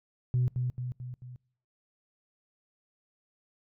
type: tone with echo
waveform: sine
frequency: 124.8 Hz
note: B2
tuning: 19 cents sharp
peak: -22 dBFS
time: 0.34-0.48 s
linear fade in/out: 0 ms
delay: 220 ms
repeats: 4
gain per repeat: -5 dB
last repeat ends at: 1.36 s
effects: noise-tail reverb RT60 0.6 s tail -25 dB re dry + tanh soft clip ceiling -20 dBFS